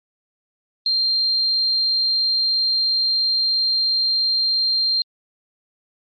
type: tone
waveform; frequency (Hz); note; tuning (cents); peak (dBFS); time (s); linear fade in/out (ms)
sine; 4179; C8; -3; -15; 0.86-5.02; 2
effects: tanh soft clip ceiling -12 dBFS + MP3 48 kbps